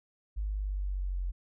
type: linear sweep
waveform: sine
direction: down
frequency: 52 to 44.45 Hz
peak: -30 dBFS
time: 0.36-1.32 s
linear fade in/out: 20 ms
effects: none